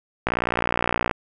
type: click train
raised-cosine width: 0.5 ms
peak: -6 dBFS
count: 51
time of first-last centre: 0.27-1.112 s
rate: 59.4 Hz
effects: none